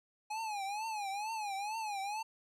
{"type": "tone with vibrato", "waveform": "square", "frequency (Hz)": 836, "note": "G#5", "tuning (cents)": 11, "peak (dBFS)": -37, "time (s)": [0.3, 2.23], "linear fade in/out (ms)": 10, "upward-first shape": "triangle", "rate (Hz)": 2.2, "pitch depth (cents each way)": 150, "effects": ["low-pass 10000 Hz 12 dB/octave"]}